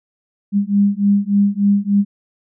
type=beating tone pair; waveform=sine; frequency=200 / 203.4 Hz; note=G3 / G#3; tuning=+35 / -36 cents; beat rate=3.4 Hz; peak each=-15 dBFS; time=0.52-2.05 s; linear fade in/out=50 ms; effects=none